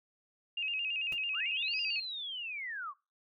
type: tone with vibrato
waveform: sine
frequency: 2673 Hz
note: E7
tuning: 23 cents sharp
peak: -32 dBFS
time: 0.57-2 s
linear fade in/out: 5 ms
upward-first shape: square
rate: 9 Hz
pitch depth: 81 cents each way
type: noise with exponential decay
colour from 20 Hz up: pink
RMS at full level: -44 dBFS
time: 1.12-1.19 s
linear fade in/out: 2 ms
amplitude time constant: 15 ms
type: linear two-way sweep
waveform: sine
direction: up then down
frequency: 1046.5 to 5000 to 1046.5 Hz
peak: -37 dBFS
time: 1.33-2.94 s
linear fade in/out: 50 ms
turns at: 1.78 s
effects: noise-tail reverb RT60 0.3 s tail -25 dB re dry